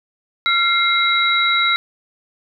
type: tone cluster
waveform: sine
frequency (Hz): 1372 / 2114 / 3884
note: F6 / C7 / B7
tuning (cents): -31 / +17 / -30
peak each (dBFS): -18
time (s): 0.46-1.76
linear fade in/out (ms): 0
effects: none